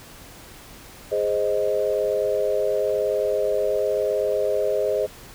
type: chord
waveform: sine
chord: Ab major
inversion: none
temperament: equal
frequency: 415.3 / 523.3 / 622.3 Hz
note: Ab4 / C5 / Eb5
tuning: 0 / 0 / 0 cents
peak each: -24 dBFS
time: 1.11-5.07 s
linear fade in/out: 20 ms
effects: pink hiss -44 dBFS RMS until 5.34 s